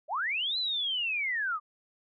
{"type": "linear two-way sweep", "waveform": "sine", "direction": "up then down", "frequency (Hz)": [544, 4100, 1163], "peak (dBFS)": -28, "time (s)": [0.08, 1.6], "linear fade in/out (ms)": 50, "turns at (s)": 0.58, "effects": []}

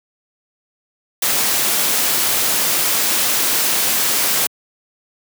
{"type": "noise", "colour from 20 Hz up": "white", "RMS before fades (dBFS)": -17, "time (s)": [1.22, 4.47], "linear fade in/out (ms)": 5, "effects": ["high-pass 150 Hz 12 dB/octave"]}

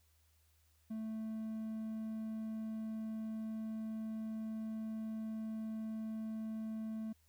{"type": "tone", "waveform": "triangle", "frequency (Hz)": 220.1, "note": "A3", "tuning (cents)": 1, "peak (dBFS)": -37, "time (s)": [0.9, 7.13], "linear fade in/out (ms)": 10, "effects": ["added 78 Hz sine -70 dBFS peak until 7.28 s", "white hiss -75 dBFS RMS until 7.28 s"]}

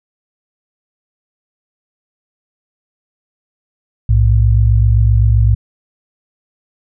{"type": "tone pair together", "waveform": "sine", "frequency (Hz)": [61.06, 108.8], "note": ["B1", "A2"], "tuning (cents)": [-19, -19], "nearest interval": "minor seventh", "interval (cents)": 1000, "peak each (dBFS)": -10, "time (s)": [4.09, 5.55], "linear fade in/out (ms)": 5, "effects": []}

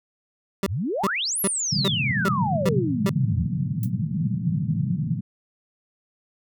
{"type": "tone bursts", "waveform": "25% pulse", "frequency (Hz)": 195.3, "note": "G3", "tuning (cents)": -6, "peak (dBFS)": -16, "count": 7, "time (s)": [0.63, 3.095], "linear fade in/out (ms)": 2, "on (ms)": 35, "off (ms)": 370}
{"type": "exponential two-way sweep", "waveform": "sine", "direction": "up then down", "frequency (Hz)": [69.3, 11920, 69.3], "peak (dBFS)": -23, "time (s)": [0.67, 3.47], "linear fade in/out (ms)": 50, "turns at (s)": 1.4}
{"type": "band-pass noise", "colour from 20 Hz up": "white", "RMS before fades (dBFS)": -25, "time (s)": [1.72, 5.21], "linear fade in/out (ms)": 10, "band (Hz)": [110, 200], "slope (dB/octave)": 48}
{"type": "noise with exponential decay", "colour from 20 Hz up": "violet", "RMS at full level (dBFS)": -31, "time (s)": [3.83, 3.9], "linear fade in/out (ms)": 2, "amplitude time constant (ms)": 15}
{"effects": []}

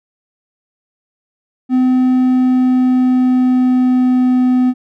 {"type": "tone with pitch glide", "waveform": "triangle", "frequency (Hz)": [255.1, 252.5], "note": ["C4", "B3"], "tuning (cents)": [-44, 39], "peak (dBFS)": -7, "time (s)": [1.69, 4.74], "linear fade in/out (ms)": 50, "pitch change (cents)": -17, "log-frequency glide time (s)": [2.16, 4.43], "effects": []}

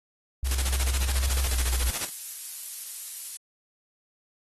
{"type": "tone with pitch glide", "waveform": "sine", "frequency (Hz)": [65.41, 61.85], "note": ["C2", "B1"], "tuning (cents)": [0, 3], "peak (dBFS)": -24, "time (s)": [0.43, 1.9], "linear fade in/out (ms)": 0, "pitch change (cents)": -97, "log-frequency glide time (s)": [1.39, 1.62]}
{"type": "noise with tremolo", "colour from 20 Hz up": "white", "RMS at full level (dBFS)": -29, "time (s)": [0.44, 2.1], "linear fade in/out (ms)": 50, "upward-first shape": "square", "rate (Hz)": 14, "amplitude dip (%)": 65}
{"type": "noise", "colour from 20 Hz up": "violet", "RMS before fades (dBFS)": -33, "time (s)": [1.31, 3.37], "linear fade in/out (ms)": 2}
{"effects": ["AAC 32 kbps"]}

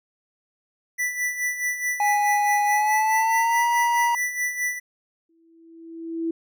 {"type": "tone with tremolo", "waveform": "square", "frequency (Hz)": 1975.5, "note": "B6", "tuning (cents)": 0, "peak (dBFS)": -22, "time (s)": [0.98, 4.8], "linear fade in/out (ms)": 20, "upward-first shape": "sine", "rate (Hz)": 4.7, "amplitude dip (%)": 65}
{"type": "tone with pitch glide", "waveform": "triangle", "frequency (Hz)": [827, 944.5], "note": ["G#5", "A#5"], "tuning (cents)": [-8, 22], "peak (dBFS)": -17, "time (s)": [2, 4.15], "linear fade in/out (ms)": 2, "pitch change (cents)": 230, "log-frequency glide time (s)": [2.67, 3.65]}
{"type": "tone with exponential growth", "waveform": "sine", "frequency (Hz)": 329.6, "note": "E4", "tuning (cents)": 0, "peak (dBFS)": -21, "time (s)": [5.29, 6.31], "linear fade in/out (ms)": 5, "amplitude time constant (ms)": 220}
{"effects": []}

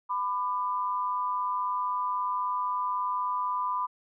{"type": "tone pair together", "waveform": "sine", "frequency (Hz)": [998.8, 1195], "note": ["B5", "D6"], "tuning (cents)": [19, 30], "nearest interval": "minor third", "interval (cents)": 311, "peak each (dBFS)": [-28, -32], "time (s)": [0.09, 3.87], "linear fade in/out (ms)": 20, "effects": []}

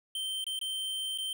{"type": "tone with dropouts", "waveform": "square", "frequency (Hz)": 3117, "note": "G7", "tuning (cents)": -11, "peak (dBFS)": -33, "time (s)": [0.15, 1.33], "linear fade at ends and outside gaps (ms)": 2, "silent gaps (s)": [[0.442, 0.466], [0.591, 0.613], [1.177, 1.184]], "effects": []}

